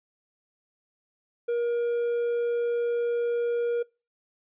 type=tone; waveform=triangle; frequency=474.2 Hz; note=A#4; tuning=30 cents sharp; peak=-22 dBFS; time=1.48-3.83 s; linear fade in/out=10 ms; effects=noise-tail reverb RT60 0.3 s tail -25 dB re dry + resampled to 8000 Hz